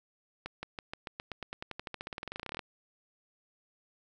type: accelerating click train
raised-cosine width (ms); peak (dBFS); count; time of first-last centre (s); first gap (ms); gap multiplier
0.3; -22; 30; 0.46-2.593; 170; 0.93
effects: none